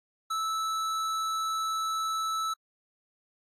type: tone with hard clipping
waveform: sine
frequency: 1311 Hz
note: E6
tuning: 10 cents flat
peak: -30 dBFS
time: 0.3-2.54 s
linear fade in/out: 10 ms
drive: 14 dB
effects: AAC 64 kbps